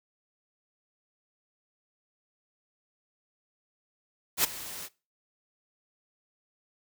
white noise with ADSR envelope, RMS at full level -22 dBFS, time 4.37-4.89 s, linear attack 71 ms, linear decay 12 ms, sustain -18 dB, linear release 40 ms, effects noise-tail reverb RT60 0.3 s tail -21 dB re dry

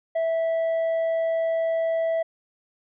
triangle tone with tanh clipping, 656 Hz, E5, 9 cents flat, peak -22 dBFS, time 0.15-2.23 s, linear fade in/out 10 ms, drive 8 dB, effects none

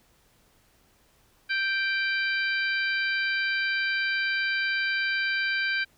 harmonic tone with a mistuned harmonic, 784 Hz, G5, in tune, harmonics 2 / 3 / 4 / 5 / 6, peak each -26 / -30 / -37 / -38 / -37 dBFS, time 1.49-5.85 s, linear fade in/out 20 ms, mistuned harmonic 4, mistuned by -25 cents, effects pink hiss -63 dBFS RMS until 5.97 s

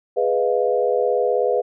sine chord, F half-diminished seventh, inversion first, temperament equal, 415.3 / 493.9 / 622.3 / 698.5 Hz, Ab4 / Cb5 / Eb5 / F5, 0 / 0 / 0 / 0 cents, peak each -22 / -19 / -25 / -25 dBFS, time 0.16-1.62 s, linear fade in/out 20 ms, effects none

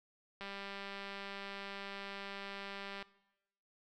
click train, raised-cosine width 0.3 ms, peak -29 dBFS, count 519, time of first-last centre 0.41-3.026 s, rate 198 Hz, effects noise-tail reverb RT60 0.9 s tail -20 dB re dry

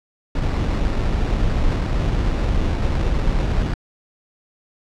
brown noise with sample-and-hold, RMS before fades -19 dBFS, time 0.35-3.74 s, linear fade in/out 5 ms, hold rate 3150 Hz, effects low-pass 5000 Hz 12 dB/octave

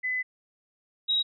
sine tone pair in turn, 2012 / 3819 Hz, B6 / A#7, +32 / +41 cents, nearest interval major seventh, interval 1109 cents, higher second, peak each -26 / -22 dBFS, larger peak second, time 0.03-0.23 / 1.08-1.23 s, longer first, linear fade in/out 20 ms, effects none

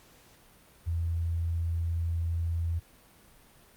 sine tone, 83.8 Hz, E2, 29 cents sharp, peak -27 dBFS, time 0.86-2.8 s, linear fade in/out 20 ms, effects pink hiss -58 dBFS RMS until 3.76 s + Opus 48 kbps

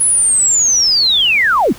sine linear sweep, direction down, 10420 to 153.5 Hz, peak -9 dBFS, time 0-1.73 s, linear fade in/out 10 ms, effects pink hiss -36 dBFS RMS until 1.78 s

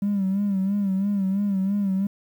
triangle tone with vibrato, 197 Hz, G3, 9 cents sharp, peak -17 dBFS, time 0.02-2.07 s, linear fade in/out 5 ms, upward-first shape sine, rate 3 Hz, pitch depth 70 cents each way, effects tanh soft clip ceiling -17 dBFS + 9-bit

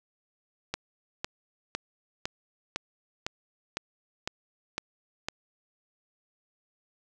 click train, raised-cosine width 0.2 ms, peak -13 dBFS, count 10, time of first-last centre 0.74-5.285 s, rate 1.98 Hz, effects none

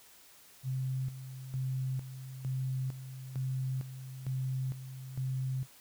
sine tone with tremolo, 130.81 Hz, C3, in tune, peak -31 dBFS, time 0.63-5.67 s, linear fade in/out 50 ms, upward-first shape square, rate 1.1 Hz, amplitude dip 70%, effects white hiss -58 dBFS RMS until 5.8 s

